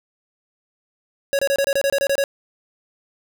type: tone bursts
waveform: square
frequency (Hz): 554.4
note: C#5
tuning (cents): 0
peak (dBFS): -17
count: 11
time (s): 1.33-2.239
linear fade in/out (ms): 0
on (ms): 59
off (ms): 26
effects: none